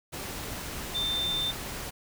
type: tone in noise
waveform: sine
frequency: 3580 Hz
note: A7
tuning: 29 cents sharp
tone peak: -27 dBFS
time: 0.94-1.52 s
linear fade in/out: 20 ms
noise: pink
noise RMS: -37 dBFS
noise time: 0.12-1.91 s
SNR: +7 dB
effects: none